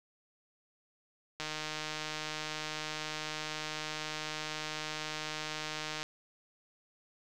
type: click train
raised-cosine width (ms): 0.2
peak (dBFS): -20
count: 714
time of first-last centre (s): 1.4-6.03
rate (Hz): 154
effects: none